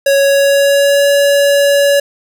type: tone with pitch glide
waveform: square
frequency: 554.4 to 566 Hz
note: C#5 to C#5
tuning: 0 to +36 cents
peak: -8 dBFS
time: 0.06-2 s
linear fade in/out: 5 ms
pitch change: +36 cents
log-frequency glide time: 0.17-1.07 s
effects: none